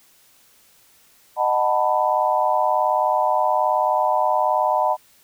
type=chord; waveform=sine; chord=B dominant seventh; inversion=first; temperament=just; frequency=617.4 / 740.8 / 889 / 987.8 Hz; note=D#5 / F#5 / A5 / B5; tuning=-14 / +2 / +18 / 0 cents; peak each=-22 dBFS; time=1.36-4.97 s; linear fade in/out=50 ms; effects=white hiss -55 dBFS RMS until 5.23 s